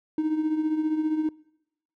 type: tone with tremolo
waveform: triangle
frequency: 311.1 Hz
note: D#4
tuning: in tune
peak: -17 dBFS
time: 0.18-1.29 s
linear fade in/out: 2 ms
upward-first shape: triangle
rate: 15 Hz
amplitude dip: 75%
effects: noise-tail reverb RT60 0.9 s tail -26 dB re dry + tanh soft clip ceiling -16 dBFS